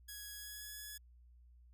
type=tone with pitch glide; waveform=5% pulse; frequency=1666 to 1695.1 Hz; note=G#6 to G#6; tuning=+5 to +35 cents; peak=-36 dBFS; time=0.08-0.98 s; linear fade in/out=10 ms; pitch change=+30 cents; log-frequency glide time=0.34-0.72 s; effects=added 60 Hz sine -59 dBFS peak until 1.73 s